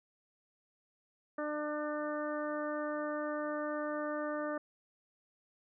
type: harmonic tone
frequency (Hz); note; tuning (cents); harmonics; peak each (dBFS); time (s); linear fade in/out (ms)
299.3; D4; +33; 1 / 2 / 3 / 4 / 5 / 6; -39 / -37 / -49 / -42 / -46 / -48; 1.38-4.58; 5
effects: none